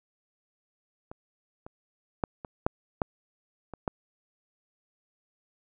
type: clicks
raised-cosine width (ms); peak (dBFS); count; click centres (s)
1; -27 / -28 / -12 / -24 / -9 / -11 / -25 / -14; 8; 1.115 / 1.665 / 2.238 / 2.448 / 2.665 / 3.018 / 3.737 / 3.878
effects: none